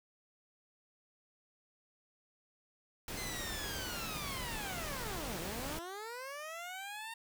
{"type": "noise", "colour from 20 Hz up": "pink", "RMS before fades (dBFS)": -42, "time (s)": [3.08, 5.79], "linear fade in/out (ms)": 2}
{"type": "linear two-way sweep", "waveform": "15% pulse", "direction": "down then up", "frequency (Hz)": [2093, 155.56, 920], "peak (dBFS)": -36, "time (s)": [3.17, 7.14], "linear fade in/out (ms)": 5, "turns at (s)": 5.39}
{"effects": []}